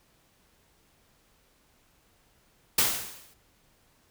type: noise with exponential decay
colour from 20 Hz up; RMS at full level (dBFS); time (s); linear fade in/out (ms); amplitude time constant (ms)
white; -20; 2.78-3.34; 5; 120
effects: pink hiss -65 dBFS RMS until 4.1 s